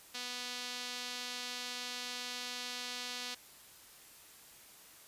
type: tone with band-pass filter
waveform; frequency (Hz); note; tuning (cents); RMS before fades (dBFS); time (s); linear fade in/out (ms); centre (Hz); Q
sawtooth; 246.9; B3; 0; -42; 0.14-3.35; 10; 4300; 1.5
effects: white hiss -57 dBFS RMS until 5.07 s + resampled to 32000 Hz